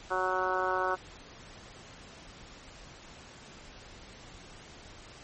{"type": "harmonic tone", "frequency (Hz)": 185.4, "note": "F#3", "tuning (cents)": 4, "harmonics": [2, 3, 4, 5, 6, 7, 8], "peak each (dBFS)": [-35, -35, -35, -35, -35, -35, -35], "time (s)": [0.1, 0.96], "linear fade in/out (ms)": 20, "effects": ["pink hiss -50 dBFS RMS until 5.23 s", "MP3 32 kbps"]}